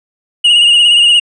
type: tone with vibrato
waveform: triangle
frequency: 2863 Hz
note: F7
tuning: 42 cents sharp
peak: -3 dBFS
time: 0.44-1.2 s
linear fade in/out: 10 ms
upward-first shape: triangle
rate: 17 Hz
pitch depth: 54 cents each way
effects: resampled to 24000 Hz